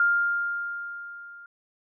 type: tone with level ramp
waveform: sine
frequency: 1402 Hz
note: F6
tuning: 6 cents sharp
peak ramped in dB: -17 to -43 dBFS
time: 0-1.46 s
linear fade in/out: 2 ms
effects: none